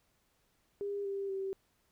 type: tone with pitch steps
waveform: sine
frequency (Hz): 403.5 / 395 / 386.6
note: G#4 / G4 / G4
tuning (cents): -50 / +13 / -24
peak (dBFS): -34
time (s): 0.81-1.53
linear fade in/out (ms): 0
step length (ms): 240
effects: pink hiss -74 dBFS RMS until 1.91 s